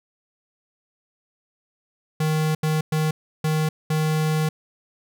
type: tone bursts at uneven times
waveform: square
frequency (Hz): 155.8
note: D#3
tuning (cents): +3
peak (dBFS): -20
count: 5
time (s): 2.2-2.55 / 2.63-2.81 / 2.92-3.11 / 3.44-3.69 / 3.9-4.49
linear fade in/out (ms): 5
effects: none